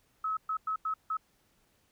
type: tone bursts at uneven times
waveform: sine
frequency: 1287 Hz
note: E6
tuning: 42 cents flat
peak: -29 dBFS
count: 5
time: 0.24-0.37 / 0.49-0.57 / 0.67-0.76 / 0.85-0.94 / 1.1-1.17 s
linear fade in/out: 5 ms
effects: pink hiss -70 dBFS RMS until 1.91 s